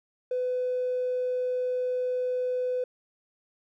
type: tone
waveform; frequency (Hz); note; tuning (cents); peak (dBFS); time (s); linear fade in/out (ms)
triangle; 502; B4; +28; -22; 0.31-2.84; 5
effects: tanh soft clip ceiling -23 dBFS